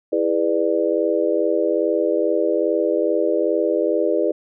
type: chord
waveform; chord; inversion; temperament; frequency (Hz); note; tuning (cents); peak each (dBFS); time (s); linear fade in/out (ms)
sine; E dominant seventh; none; just; 329.6 / 412 / 494.4 / 593.3; E4 / G#4 / B4 / D5; 0 / -14 / +2 / +18; -22; 0.12-4.32; 10
effects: none